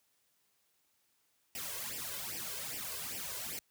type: noise with flanger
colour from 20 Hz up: white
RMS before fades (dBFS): -41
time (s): 1.55-3.59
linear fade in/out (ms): 2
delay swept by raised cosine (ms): 0.37 to 1.97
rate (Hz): 2.5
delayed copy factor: +0.8
effects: white hiss -75 dBFS RMS until 3.7 s + high-pass 60 Hz 12 dB/octave